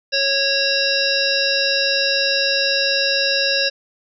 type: harmonic tone with a mistuned harmonic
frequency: 550 Hz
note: C#5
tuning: 14 cents flat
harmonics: 1 / 3 / 5 / 7 / 9 / 10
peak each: -23 / -23 / -23 / -23 / -23 / -23 dBFS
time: 0.12-3.7 s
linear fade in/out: 20 ms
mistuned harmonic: 7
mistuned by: +21 cents
effects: none